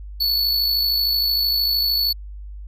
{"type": "tone with amplitude modulation", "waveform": "square", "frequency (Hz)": 4435, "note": "C#8", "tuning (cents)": 0, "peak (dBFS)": -16, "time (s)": [0.2, 2.13], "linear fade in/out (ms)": 10, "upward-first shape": "sine", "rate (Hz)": 53.1, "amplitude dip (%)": 40, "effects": ["added 50 Hz sine -32 dBFS peak until 2.67 s"]}